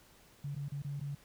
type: tone with dropouts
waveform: sine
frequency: 142.2 Hz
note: C#3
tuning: 45 cents sharp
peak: -36 dBFS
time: 0.44-1.15 s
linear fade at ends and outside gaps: 5 ms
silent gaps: 0.549-0.562 / 0.685-0.719 / 0.821-0.846 / 0.998-1.011 s
effects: pink hiss -62 dBFS RMS until 1.24 s